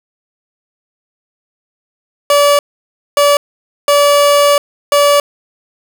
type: tone bursts at uneven times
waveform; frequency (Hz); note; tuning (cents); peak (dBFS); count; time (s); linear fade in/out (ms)
30% pulse; 576; D5; -34; -4; 4; 2.3-2.59 / 3.17-3.37 / 3.88-4.58 / 4.92-5.2; 2
effects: none

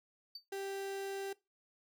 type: tone with exponential decay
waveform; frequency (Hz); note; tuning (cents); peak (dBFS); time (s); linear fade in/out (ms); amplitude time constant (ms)
triangle; 4591; D8; -40; -40; 0.35-0.45; 5; 21
type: tone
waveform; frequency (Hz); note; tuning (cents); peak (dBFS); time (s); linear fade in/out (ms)
35% pulse; 392; G4; 0; -37; 0.52-1.33; 5
effects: noise-tail reverb RT60 0.2 s tail -19 dB re dry

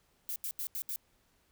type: noise bursts at uneven times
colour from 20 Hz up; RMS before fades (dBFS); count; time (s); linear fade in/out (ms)
violet; -37; 5; 0.29-0.36 / 0.44-0.51 / 0.59-0.67 / 0.75-0.82 / 0.89-0.96; 0
effects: pink hiss -71 dBFS RMS until 1.51 s

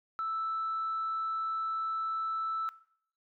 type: tone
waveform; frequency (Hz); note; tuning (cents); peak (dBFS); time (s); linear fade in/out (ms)
sine; 1318.5; E6; 0; -30; 0.19-2.69; 0
effects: noise-tail reverb RT60 0.6 s tail -19 dB re dry + tanh soft clip ceiling -27 dBFS

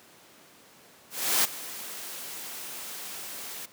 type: noise with ADSR envelope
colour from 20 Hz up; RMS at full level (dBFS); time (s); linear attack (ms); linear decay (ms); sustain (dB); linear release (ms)
white; -22; 1.1-3.66; 340; 18; -17; 9
effects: pink hiss -54 dBFS RMS until 3.72 s + high-pass 200 Hz 12 dB/octave

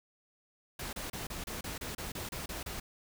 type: noise bursts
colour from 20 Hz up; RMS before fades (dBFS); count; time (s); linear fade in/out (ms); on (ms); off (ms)
pink; -40; 12; 0.79-2.8; 5; 140; 30
effects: none

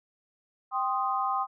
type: chord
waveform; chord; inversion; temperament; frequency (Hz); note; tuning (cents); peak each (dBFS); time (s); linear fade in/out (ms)
sine; C minor; second; equal; 784 / 1046.5 / 1244.5; G5 / C6 / Eb6; 0 / 0 / 0; -30; 0.71-1.47; 50
effects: none

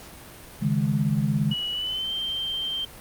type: chord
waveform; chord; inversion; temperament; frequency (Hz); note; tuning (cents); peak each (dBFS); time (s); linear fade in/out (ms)
sine; C# suspended second; none; just; 138.59 / 155.92 / 207.9; C#3 / D#3 / G#3; 0 / +4 / +2; -25; 0.61-1.54; 20
type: tone with pitch glide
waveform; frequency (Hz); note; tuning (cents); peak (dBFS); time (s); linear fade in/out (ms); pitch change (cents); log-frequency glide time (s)
sine; 2932 to 3142; F#7 to G7; -16 to +3; -26; 1.51-2.85; 5; +119; 1.72-2.13
effects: pink hiss -44 dBFS RMS until 3 s + Opus 48 kbps

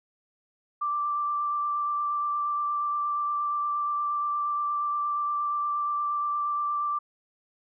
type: tone with vibrato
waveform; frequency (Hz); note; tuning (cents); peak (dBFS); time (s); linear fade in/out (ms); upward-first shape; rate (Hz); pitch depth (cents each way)
sine; 1174.7; D6; 0; -25; 0.81-6.99; 10; sine; 8.5; 11
effects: none

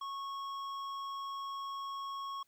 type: tone with hard clipping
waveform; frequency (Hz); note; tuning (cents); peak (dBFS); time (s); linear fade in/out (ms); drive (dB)
sine; 1100; C#6; -14; -40; 0.01-2.43; 5; 9
effects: white hiss -75 dBFS RMS until 2.47 s

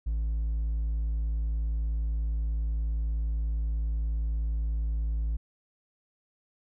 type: tone with hard clipping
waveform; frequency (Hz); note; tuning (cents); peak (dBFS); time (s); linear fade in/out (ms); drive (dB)
sine; 55.2; A1; +6; -27; 0.06-5.37; 10; 2
effects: none

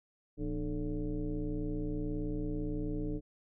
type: tone with frequency modulation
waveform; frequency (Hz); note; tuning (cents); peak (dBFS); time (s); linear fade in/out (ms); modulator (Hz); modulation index
sine; 164.8; E3; 0; -32; 0.37-3.21; 50; 136; 1.8
effects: none

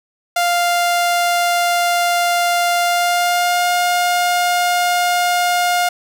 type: tone with pitch glide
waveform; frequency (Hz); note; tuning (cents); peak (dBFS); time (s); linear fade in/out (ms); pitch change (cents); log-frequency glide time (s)
sawtooth; 698.5 to 709.5; F5 to F5; 0 to +27; -10; 0.36-5.89; 5; +27; 2.8-3.68
effects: none

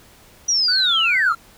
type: linear sweep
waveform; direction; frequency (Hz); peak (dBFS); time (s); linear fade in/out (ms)
sine; down; 5870 to 1174.7; -15; 0.48-1.33; 10
type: tone with vibrato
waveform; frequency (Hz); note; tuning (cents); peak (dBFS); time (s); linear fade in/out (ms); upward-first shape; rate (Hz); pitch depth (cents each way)
triangle; 1425; F6; +34; -21; 0.68-1.35; 5; sine; 2.4; 140
effects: pink hiss -49 dBFS RMS until 1.57 s

